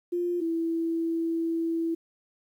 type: tone pair in turn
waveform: sine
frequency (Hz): 350 / 330.4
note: F4 / E4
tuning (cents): +4 / +4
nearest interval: minor second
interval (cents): 100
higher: first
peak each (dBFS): -25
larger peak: neither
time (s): 0.12-0.41 / 0.41-1.95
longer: second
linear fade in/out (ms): 10
effects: 10-bit